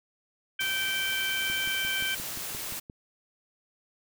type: harmonic tone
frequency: 777 Hz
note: G5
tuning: 16 cents flat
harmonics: 2 / 3 / 4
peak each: -32 / -32 / -32 dBFS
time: 0.59-2.15 s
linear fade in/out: 5 ms
type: noise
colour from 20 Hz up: white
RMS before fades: -36 dBFS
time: 0.6-2.8 s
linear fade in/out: 10 ms
type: click train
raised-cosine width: 3 ms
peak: -30 dBFS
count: 9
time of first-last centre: 1.5-2.899 s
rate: 5.72 Hz
effects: none